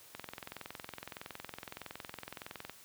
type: click train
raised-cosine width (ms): 0.3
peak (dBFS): -26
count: 56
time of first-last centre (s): 0.15-2.696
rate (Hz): 21.6
effects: white hiss -57 dBFS RMS until 2.84 s + high-pass 60 Hz 12 dB/octave